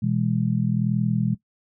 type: chord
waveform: sine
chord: E major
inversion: second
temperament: just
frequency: 123.61 / 164.81 / 206 Hz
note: B2 / E3 / G#3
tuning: +2 / 0 / -14 cents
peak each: -24 / -25 / -24 dBFS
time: 0.02-1.35 s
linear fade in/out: 10 ms
effects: noise-tail reverb RT60 0.1 s tail -17 dB re dry